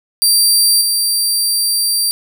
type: tone with level steps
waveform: 20% pulse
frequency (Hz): 4700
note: D8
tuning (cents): +1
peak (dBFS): -3 / -7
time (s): 0.22-2.11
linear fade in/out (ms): 0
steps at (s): 0.81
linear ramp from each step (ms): 5
effects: none